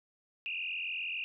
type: tone with frequency modulation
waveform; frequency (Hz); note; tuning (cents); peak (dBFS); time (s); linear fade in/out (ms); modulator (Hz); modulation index
sine; 2637; E7; 0; -34; 0.46-1.24; 0; 43.6; 4.5
effects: none